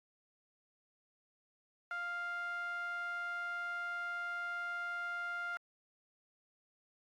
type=tone with band-pass filter; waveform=sawtooth; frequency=699 Hz; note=F5; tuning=1 cent sharp; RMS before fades=-40 dBFS; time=1.91-5.57 s; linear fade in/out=0 ms; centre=1500 Hz; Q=5; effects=AAC 48 kbps